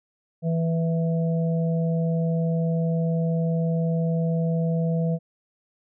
harmonic tone, 164.81 Hz, E3, in tune, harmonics 1 / 3 / 4, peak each -21 / -31 / -33 dBFS, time 0.42-5.19 s, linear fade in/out 50 ms, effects none

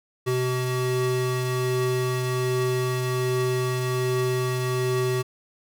square tone pair together, 126.99 / 379.7 Hz, B2 / F#4, +49 / +45 cents, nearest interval octave + perfect fifth, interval 1896 cents, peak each -26 dBFS, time 0.26-5.23 s, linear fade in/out 20 ms, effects none

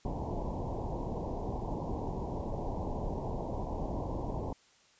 pink low-pass noise, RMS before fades -36 dBFS, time 0.05-4.53 s, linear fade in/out 2 ms, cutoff 1000 Hz, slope 96 dB/octave, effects white hiss -64 dBFS RMS until 4.99 s + resampled to 16000 Hz

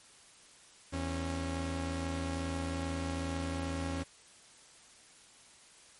sawtooth tone pair together, 82.41 / 273.4 Hz, E2 / C#4, 0 / -24 cents, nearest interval octave + major sixth, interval 2076 cents, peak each -32 / -33 dBFS, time 0.92-4.04 s, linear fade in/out 20 ms, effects white hiss -58 dBFS RMS until 5.99 s + MP3 48 kbps

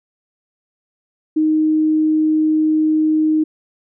sine tone, 311.1 Hz, D#4, in tune, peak -12 dBFS, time 1.36-3.44 s, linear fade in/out 10 ms, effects none

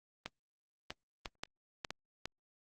clicks, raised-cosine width 0.2 ms, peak -21 dBFS, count 7, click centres 0.26 / 0.905 / 1.258 / 1.435 / 1.848 / 1.906 / 2.256 s, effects Opus 24 kbps

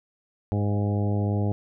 harmonic tone with a mistuned harmonic, 102.6 Hz, G#2, 21 cents flat, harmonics 1 / 2 / 3 / 4 / 5 / 6 / 7 / 8, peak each -23 / -29 / -33 / -35 / -37 / -39 / -40 / -41 dBFS, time 0.52-1.52 s, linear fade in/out 0 ms, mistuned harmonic 6, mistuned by +18 cents, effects none

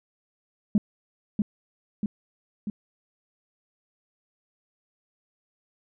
sine tone with echo, 207.7 Hz, G#3, in tune, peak -15 dBFS, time 0.75-0.78 s, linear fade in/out 2 ms, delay 640 ms, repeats 3, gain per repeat -4 dB, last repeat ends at 2.7 s, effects tanh soft clip ceiling -13 dBFS

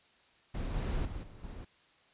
brown noise with level steps, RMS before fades -36 / -33 / -41 / -50 / -44 dBFS, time 0.54-1.65 s, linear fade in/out 10 ms, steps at 0.74 / 1.05 / 1.23 / 1.43 s, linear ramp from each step 5 ms, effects white hiss -65 dBFS RMS until 2.13 s + resampled to 8000 Hz

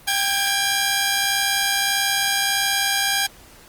10% pulse tone pair together, 791.7 / 1645 Hz, G5 / G#6, +17 / -17 cents, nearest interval octave + minor second, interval 1266 cents, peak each -13 dBFS, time 0.07-3.27 s, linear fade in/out 10 ms, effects pink hiss -47 dBFS RMS until 3.68 s + Opus 32 kbps

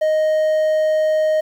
triangle tone, 622.3 Hz, D#5, in tune, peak -12 dBFS, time 0.01-1.41 s, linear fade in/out 10 ms, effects 8-bit

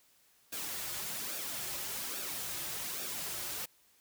white noise with flanger, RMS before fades -39 dBFS, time 0.52-3.66 s, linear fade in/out 10 ms, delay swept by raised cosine 0.97 to 4.47 ms, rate 1.2 Hz, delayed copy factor -0.55, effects white hiss -67 dBFS RMS until 4 s

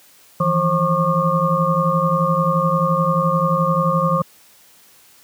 sine tone cluster, 160 / 171.5 / 534 / 1094 / 1199 Hz, D#3 / F3 / C5 / C#6 / D6, +49 / -31 / +35 / -23 / +36 cents, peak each -21 dBFS, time 0.4-4.22 s, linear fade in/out 5 ms, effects white hiss -50 dBFS RMS until 5.23 s + high-pass 80 Hz 12 dB/octave

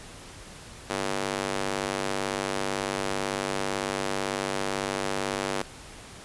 square tone with high-pass filter, 49 Hz, G1, in tune, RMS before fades -30 dBFS, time 0.9-5.62 s, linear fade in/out 0 ms, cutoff 370 Hz, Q 0.74, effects pink hiss -45 dBFS RMS until 6.24 s + resampled to 24000 Hz

